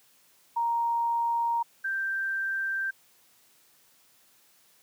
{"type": "tone pair in turn", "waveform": "sine", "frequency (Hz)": [934, 1570.8], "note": ["A#5", "G6"], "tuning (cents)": [3, 3], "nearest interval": "major sixth", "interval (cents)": 900, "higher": "second", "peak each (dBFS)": [-24, -27], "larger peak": "first", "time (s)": [[0.56, 1.63], [1.84, 2.91]], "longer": "neither", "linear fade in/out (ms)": 10, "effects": ["white hiss -62 dBFS RMS until 4.82 s", "high-pass 100 Hz 12 dB/octave"]}